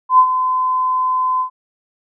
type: tone with ADSR envelope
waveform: sine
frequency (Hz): 1022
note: C6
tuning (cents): -41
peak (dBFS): -4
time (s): 0.09-1.5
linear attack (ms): 96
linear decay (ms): 71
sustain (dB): -10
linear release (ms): 96
effects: none